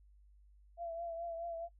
sine tone with vibrato, 674 Hz, E5, 38 cents sharp, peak -39 dBFS, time 0.77-1.69 s, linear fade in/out 50 ms, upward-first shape triangle, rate 4.7 Hz, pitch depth 41 cents each way, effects noise-tail reverb RT60 0.1 s tail -18 dB re dry + added 50 Hz sine -60 dBFS peak until 1.79 s

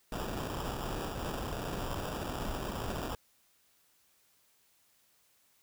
pink noise with sample-and-hold, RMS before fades -37 dBFS, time 0.12-3.15 s, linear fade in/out 2 ms, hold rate 2100 Hz, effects white hiss -69 dBFS RMS until 5.62 s

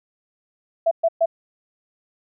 sine tone bursts, 664 Hz, E5, 12 cents sharp, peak -14 dBFS, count 3, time 0.86-1.259 s, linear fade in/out 10 ms, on 53 ms, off 120 ms, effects none

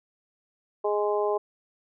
harmonic tone, 207.7 Hz, G#3, in tune, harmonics 2 / 3 / 4 / 5, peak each -25 / -29 / -31 / -33 dBFS, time 0.84-1.38 s, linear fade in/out 10 ms, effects none

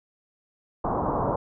white low-pass noise, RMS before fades -26 dBFS, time 0.84-1.36 s, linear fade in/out 5 ms, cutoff 1100 Hz, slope 48 dB/octave, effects none

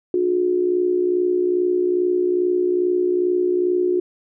sine tone with amplitude modulation, 360 Hz, F#4, 47 cents flat, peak -13 dBFS, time 0.14-4 s, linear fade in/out 2 ms, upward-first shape sine, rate 62.4 Hz, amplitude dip 65%, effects none

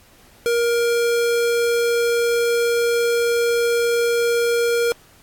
square tone, 470.9 Hz, A#4, 18 cents sharp, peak -17 dBFS, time 0.46-4.92 s, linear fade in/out 0 ms, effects pink hiss -51 dBFS RMS until 5.22 s + AAC 64 kbps

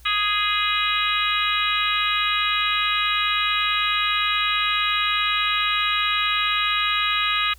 harmonic tone with a mistuned harmonic, 415.3 Hz, G#4, in tune, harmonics 3 / 4 / 5 / 6 / 7 / 8 / 9, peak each -24 / -29 / -28 / -26 / -28 / -30 / -27 dBFS, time 0.05-7.54 s, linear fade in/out 10 ms, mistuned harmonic 9, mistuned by +41 cents, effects added 60 Hz sine -45 dBFS peak until 7.58 s + white hiss -55 dBFS RMS until 7.58 s

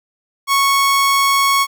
sawtooth tone, 1105 Hz, C#6, 6 cents flat, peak -8 dBFS, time 0.47-1.67 s, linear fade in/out 50 ms, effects none

